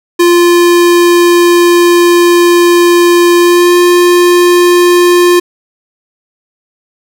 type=tone with pitch glide; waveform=square; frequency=347.9 to 352.6 Hz; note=F4 to F4; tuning=-7 to +17 cents; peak=-4 dBFS; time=0.19-5.4 s; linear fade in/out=10 ms; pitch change=+24 cents; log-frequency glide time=3.38-3.76 s; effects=none